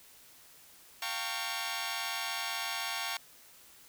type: chord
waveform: 10% pulse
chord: G half-diminished seventh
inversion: third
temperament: equal with one note detuned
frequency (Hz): 698.5 / 784 / 912.6 / 1108.7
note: F5 / G5 / Bb5 / Db6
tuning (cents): 0 / 0 / -37 / 0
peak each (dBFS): -32 / -32 / -31 / -30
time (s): 1.02-3.17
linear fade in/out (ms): 2
effects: white hiss -57 dBFS RMS until 3.88 s